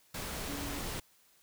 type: tone in noise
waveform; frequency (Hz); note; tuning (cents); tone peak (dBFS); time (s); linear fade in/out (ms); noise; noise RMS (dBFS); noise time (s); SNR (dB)
sine; 284; C#4; +42; -41; 0.48-0.79; 5; pink; -39; 0.14-1; -5
effects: white hiss -66 dBFS RMS until 1.42 s